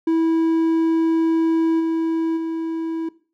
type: tone with level steps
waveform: triangle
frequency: 326.4 Hz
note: E4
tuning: 17 cents flat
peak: -13 / -16 / -20 dBFS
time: 0.07-3.09 s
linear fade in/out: 5 ms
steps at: 1.79 / 2.36 s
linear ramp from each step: 20 ms
effects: noise-tail reverb RT60 0.4 s tail -19 dB re dry